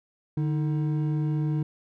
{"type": "tone pair together", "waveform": "triangle", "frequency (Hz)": [149.5, 315.2], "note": ["D3", "D#4"], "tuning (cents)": [31, 23], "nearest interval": "octave + minor second", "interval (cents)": 1292, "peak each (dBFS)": [-22, -30], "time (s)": [0.37, 1.63], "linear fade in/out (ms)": 5, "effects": []}